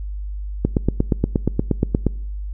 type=click train; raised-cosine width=3 ms; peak=-3 dBFS; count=13; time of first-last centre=0.65-2.067 s; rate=8.47 Hz; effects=noise-tail reverb RT60 0.7 s tail -24 dB re dry + added 50 Hz sine -25 dBFS peak until 2.53 s